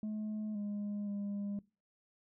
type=tone with pitch steps; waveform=sine; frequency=213.8 / 205.6 / 202.3 Hz; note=A3 / G#3 / G#3; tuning=-49 / -17 / -45 cents; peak=-33 dBFS; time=0.03-1.59 s; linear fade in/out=2 ms; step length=520 ms; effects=noise-tail reverb RT60 0.3 s tail -23 dB re dry + tanh soft clip ceiling -35 dBFS